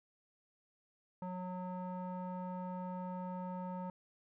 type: tone with low-pass filter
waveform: square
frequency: 182.6 Hz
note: F#3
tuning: 23 cents flat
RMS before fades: -42 dBFS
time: 1.22-3.9 s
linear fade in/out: 2 ms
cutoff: 950 Hz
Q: 3.2
effects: none